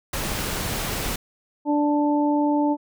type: noise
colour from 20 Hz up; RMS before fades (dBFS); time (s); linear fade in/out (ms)
pink; -27; 0.13-1.16; 5
type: harmonic tone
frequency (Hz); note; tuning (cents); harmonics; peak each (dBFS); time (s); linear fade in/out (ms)
293.7; D4; 0; 1 / 2 / 3; -19 / -27 / -25; 1.65-2.77; 50
effects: none